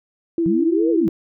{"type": "tone with vibrato", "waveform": "sine", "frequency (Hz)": 331.3, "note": "E4", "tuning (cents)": 9, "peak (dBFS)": -16, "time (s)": [0.38, 1.09], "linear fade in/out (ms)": 2, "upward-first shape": "sine", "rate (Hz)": 9.9, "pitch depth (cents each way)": 31}
{"type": "linear two-way sweep", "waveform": "sine", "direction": "up then down", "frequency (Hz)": [164.81, 497.7, 164.81], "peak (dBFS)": -19, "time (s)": [0.46, 1.08], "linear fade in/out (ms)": 0, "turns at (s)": 0.9}
{"effects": []}